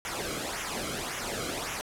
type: noise with flanger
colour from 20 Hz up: pink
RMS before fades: -34 dBFS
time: 0.05-1.81 s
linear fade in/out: 0 ms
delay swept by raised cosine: 0.22 to 1.14 ms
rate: 1.8 Hz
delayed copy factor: -0.7
effects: low-pass 11000 Hz 12 dB/octave